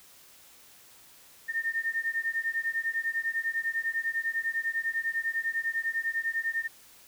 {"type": "beating tone pair", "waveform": "sine", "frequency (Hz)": [1814, 1824], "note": ["A#6", "A#6"], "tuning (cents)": [-48, -38], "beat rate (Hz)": 10, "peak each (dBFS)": -31, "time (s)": [1.48, 6.68], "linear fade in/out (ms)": 20, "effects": ["white hiss -55 dBFS RMS until 7.07 s"]}